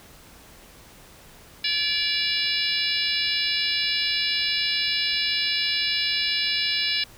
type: harmonic tone with a mistuned harmonic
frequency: 573 Hz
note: D5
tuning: 43 cents flat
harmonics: 3 / 4 / 5 / 6 / 7 / 8 / 9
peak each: -33 / -29 / -29 / -31 / -27 / -34 / -29 dBFS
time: 1.64-7.04 s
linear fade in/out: 5 ms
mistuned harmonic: 4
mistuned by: +33 cents
effects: pink hiss -49 dBFS RMS until 7.17 s